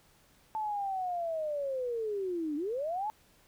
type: linear two-way sweep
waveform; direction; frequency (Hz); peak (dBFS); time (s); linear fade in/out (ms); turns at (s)
sine; down then up; 880 to 286 to 880; -31; 0.55-3.1; 0; 2.56
effects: pink hiss -64 dBFS RMS until 3.47 s